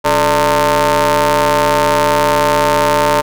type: ring-modulated tone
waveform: sawtooth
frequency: 155.56 Hz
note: D#3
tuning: in tune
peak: -3 dBFS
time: 0.04-3.22 s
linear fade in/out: 20 ms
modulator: 745 Hz
effects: none